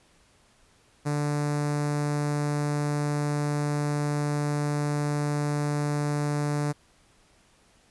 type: tone with notch filter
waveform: sawtooth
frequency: 146.83 Hz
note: D3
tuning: in tune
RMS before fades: -27 dBFS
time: 1.05-6.73 s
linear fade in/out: 20 ms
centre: 3100 Hz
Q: 1
effects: pink hiss -61 dBFS RMS until 7.9 s + resampled to 24000 Hz